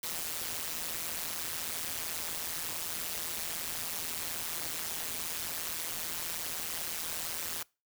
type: noise with amplitude modulation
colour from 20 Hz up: white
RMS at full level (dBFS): -33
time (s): 0.03-7.63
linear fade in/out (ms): 5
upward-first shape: sine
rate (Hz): 164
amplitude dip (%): 90
effects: noise-tail reverb RT60 0.3 s tail -25 dB re dry